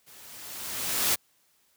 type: noise with level ramp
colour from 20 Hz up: white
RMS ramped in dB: -52 to -23 dBFS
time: 0.06-1.16 s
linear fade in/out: 20 ms
effects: white hiss -67 dBFS RMS until 1.76 s + high-pass 60 Hz 12 dB/octave